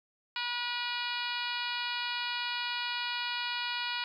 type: harmonic tone with a mistuned harmonic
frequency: 483.7 Hz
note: B4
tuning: 36 cents flat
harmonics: 2 / 3 / 4 / 5 / 6 / 7 / 8 / 9 / 10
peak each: -39 / -39 / -43 / -39 / -39 / -44 / -42 / -41 / -47 dBFS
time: 0.36-4.04 s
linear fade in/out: 2 ms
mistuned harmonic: 10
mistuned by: +25 cents
effects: 11-bit